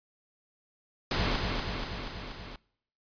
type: noise with echo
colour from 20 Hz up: pink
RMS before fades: -28 dBFS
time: 1.11-1.36 s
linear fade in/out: 2 ms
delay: 240 ms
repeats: 5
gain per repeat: -3 dB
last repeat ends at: 2.56 s
effects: noise-tail reverb RT60 0.7 s tail -24 dB re dry + resampled to 11025 Hz